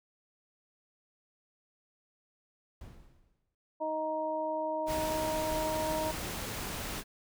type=noise with exponential decay; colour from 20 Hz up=brown; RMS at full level=-44 dBFS; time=2.81-3.55 s; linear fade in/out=2 ms; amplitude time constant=160 ms
type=harmonic tone; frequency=312.8 Hz; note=D#4; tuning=9 cents sharp; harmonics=1 / 2 / 3; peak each=-40 / -33 / -35 dBFS; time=3.8-6.12 s; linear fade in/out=20 ms
type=noise; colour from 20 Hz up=pink; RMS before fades=-38 dBFS; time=4.86-7.04 s; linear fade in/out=50 ms
effects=none